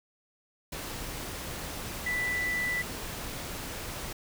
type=tone in noise; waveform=sine; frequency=1979 Hz; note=B6; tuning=3 cents sharp; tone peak=-28 dBFS; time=2.06-2.82 s; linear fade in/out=5 ms; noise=pink; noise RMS=-38 dBFS; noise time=0.72-4.13 s; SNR=+7 dB; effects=none